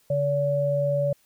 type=tone pair together; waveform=sine; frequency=142.9 / 572 Hz; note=D3 / D5; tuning=-47 / -46 cents; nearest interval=2 octaves; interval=2401 cents; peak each=-26 / -22 dBFS; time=0.1-1.13 s; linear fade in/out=5 ms; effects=white hiss -63 dBFS RMS until 1.25 s